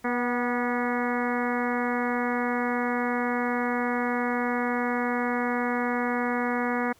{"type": "harmonic tone with a mistuned harmonic", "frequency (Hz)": 242.9, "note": "B3", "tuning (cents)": -29, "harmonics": [1, 2, 3, 4, 5, 6, 7, 8, 9], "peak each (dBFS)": [-28, -31, -33, -34, -35, -36, -36, -37, -38], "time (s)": [0.04, 6.93], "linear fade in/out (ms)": 10, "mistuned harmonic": 3, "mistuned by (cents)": 32, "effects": ["pink hiss -59 dBFS RMS until 6.99 s"]}